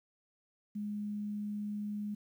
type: tone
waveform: sine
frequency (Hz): 207.7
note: G#3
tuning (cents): 0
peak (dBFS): -35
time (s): 0.75-2.15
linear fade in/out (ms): 10
effects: 11-bit